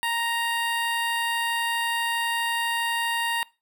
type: tone with notch filter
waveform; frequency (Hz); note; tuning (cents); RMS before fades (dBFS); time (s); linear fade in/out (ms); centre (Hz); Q
15% pulse; 932.3; A#5; 0; -26; 0.03-3.43; 0; 6300; 1.2
effects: noise-tail reverb RT60 0.3 s tail -23 dB re dry